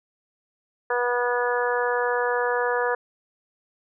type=harmonic tone; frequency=243.7 Hz; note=B3; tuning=23 cents flat; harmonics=2 / 3 / 4 / 5 / 6 / 7; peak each=-24 / -31 / -28 / -32 / -31 / -29 dBFS; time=0.9-2.95 s; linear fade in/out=5 ms; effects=none